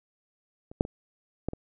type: clicks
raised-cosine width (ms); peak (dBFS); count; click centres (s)
2; -30 / -7 / -24 / -15 / -23; 5; 0.715 / 0.809 / 0.851 / 1.486 / 1.534
effects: none